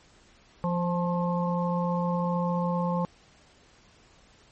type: harmonic tone with a mistuned harmonic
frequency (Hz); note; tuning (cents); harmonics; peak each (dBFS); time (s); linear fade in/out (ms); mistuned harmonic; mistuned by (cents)
174.61; F3; 0; 1 / 3 / 5 / 6; -26 / -31 / -33 / -34; 0.64-3.05; 0; 6; +34
effects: pink hiss -58 dBFS RMS until 4.51 s + MP3 32 kbps